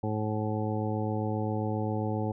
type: harmonic tone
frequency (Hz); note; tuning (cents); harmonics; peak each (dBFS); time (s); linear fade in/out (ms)
107.5; A2; -40; 1 / 2 / 3 / 4 / 5 / 7 / 8; -31 / -34 / -36 / -37 / -38 / -39 / -40; 0.03-2.32; 5
effects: none